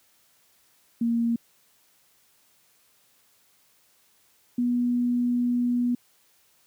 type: tone pair in turn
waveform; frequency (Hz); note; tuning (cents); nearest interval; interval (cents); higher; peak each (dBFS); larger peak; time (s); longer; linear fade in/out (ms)
sine; 233.1 / 243.4; A#3 / B3; 0 / -25; minor second; 75; second; -21; neither; 1.01-1.36 / 4.58-5.95; second; 5
effects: white hiss -63 dBFS RMS until 6.66 s + high-pass 60 Hz 12 dB/octave